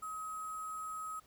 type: tone with sample-and-hold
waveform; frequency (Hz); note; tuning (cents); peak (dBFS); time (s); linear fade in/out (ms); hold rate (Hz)
sine; 1270; D#6; +35; -39; 0.02-1.2; 10; 8820
effects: pink hiss -66 dBFS RMS until 1.26 s